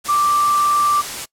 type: tone in noise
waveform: sine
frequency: 1174.7 Hz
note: D6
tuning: in tune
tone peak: -13 dBFS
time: 0.08-1.02 s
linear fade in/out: 20 ms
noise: white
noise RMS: -27 dBFS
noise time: 0.04-1.26 s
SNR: +11 dB
effects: noise-tail reverb RT60 0.1 s tail -23 dB re dry + low-pass 11000 Hz 12 dB/octave